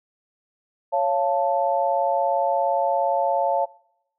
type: chord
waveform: sine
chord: Db augmented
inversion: none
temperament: equal with one note detuned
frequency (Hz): 554.4 / 691.6 / 880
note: Db5 / F5 / A5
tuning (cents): 0 / -17 / 0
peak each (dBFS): -23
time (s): 0.92-3.66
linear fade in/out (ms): 20
effects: noise-tail reverb RT60 0.8 s tail -23 dB re dry